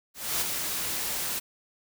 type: noise with ADSR envelope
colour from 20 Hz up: white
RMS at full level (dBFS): -26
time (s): 0.14-1.4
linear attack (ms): 280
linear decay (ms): 4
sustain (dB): -5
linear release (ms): 19
effects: none